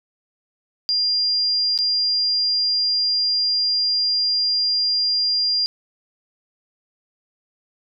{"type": "tone with dropouts", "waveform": "sine", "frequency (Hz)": 4800, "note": "D8", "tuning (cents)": 37, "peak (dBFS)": -17, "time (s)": [0.89, 5.66], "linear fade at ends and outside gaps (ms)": 0, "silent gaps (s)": [1.777, 1.788], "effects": []}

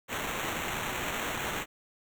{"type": "noise with sample-and-hold", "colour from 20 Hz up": "white", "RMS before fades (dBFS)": -34, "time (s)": [0.08, 1.66], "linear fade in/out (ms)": 50, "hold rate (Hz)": 4900, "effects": []}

